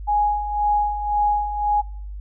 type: tone with tremolo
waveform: sine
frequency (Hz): 830.6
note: G#5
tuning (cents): 0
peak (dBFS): -15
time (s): 0.07-1.82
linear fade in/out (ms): 20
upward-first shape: sine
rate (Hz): 1.9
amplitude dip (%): 65
effects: noise-tail reverb RT60 0.5 s tail -22 dB re dry + added 50 Hz sine -30 dBFS peak until 2.2 s